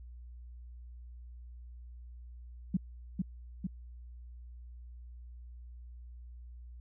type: tone with echo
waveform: sine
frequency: 184.4 Hz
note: F#3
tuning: 6 cents flat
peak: -25 dBFS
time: 2.74-2.77 s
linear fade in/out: 5 ms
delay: 450 ms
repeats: 2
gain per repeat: -3 dB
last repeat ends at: 3.67 s
effects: added 60 Hz sine -46 dBFS peak until 6.8 s